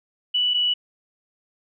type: tone pair in turn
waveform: sine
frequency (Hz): 2960 / 2949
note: F#7 / F#7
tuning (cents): 0 / -6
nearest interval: unison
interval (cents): 6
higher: first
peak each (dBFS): -18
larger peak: neither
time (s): 0.34-0.54 / 0.54-0.74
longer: neither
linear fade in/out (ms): 10
effects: none